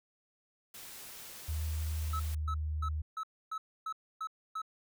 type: noise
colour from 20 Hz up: white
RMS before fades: -48 dBFS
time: 0.74-2.35 s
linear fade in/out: 5 ms
type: tone with pitch glide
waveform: sine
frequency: 78.1 to 76.76 Hz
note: D#2 to D#2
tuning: +7 to -23 cents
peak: -32 dBFS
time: 1.48-3.02 s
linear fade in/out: 10 ms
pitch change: -30 cents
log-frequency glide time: 1.94-2.4 s
type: tone bursts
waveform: triangle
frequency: 1298 Hz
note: E6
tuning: 27 cents flat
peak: -33 dBFS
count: 8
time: 2.13-4.618 s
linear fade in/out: 5 ms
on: 66 ms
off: 280 ms
effects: none